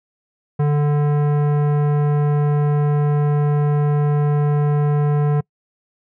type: tone with tanh clipping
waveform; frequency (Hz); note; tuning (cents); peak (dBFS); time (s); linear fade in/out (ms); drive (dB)
sine; 146.83; D3; 0; -16; 0.59-5.41; 10; 16
effects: noise-tail reverb RT60 0.1 s tail -26 dB re dry